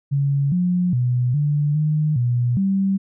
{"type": "tone with pitch steps", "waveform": "sine", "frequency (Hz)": [140.2, 179.1, 123.9, 146.8, 152.7, 121.8, 194.2], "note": ["C#3", "F3", "B2", "D3", "D#3", "B2", "G3"], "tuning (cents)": [20, 44, 6, 0, -32, -24, -16], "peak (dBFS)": -16, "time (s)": [0.11, 2.98], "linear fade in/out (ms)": 20, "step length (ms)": 410, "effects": []}